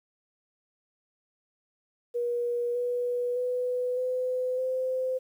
sine tone with pitch steps, 480 / 488.7 / 497.5 / 506.5 / 515.6 Hz, B4 / B4 / B4 / B4 / C5, -49 / -18 / +13 / +44 / -26 cents, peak -26 dBFS, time 2.14-5.19 s, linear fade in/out 20 ms, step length 610 ms, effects 10-bit

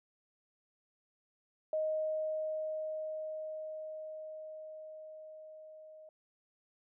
sine tone with level ramp, 624 Hz, D#5, 5 cents sharp, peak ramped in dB -30 to -51 dBFS, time 1.73-6.09 s, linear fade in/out 2 ms, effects none

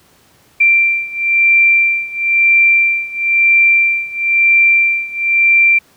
sine beating tone pair, 2358 / 2359 Hz, D7 / D7, +6 / +7 cents, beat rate 1 Hz, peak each -11 / -13 dBFS, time 0.6-5.79 s, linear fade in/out 10 ms, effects pink hiss -50 dBFS RMS until 5.96 s + high-pass 80 Hz 12 dB/octave

